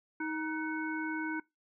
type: harmonic tone with a mistuned harmonic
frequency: 314.9 Hz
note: D#4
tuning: 21 cents sharp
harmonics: 1 / 3 / 5 / 7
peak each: -35 / -41 / -38 / -44 dBFS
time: 0.2-1.4 s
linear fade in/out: 5 ms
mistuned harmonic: 5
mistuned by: -79 cents
effects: noise-tail reverb RT60 0.2 s tail -23 dB re dry